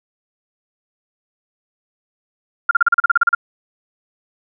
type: tone bursts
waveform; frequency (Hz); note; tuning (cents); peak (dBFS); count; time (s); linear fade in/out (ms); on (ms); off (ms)
sine; 1396.9; F6; 0; -8; 12; 2.69-3.349; 5; 21; 37
effects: none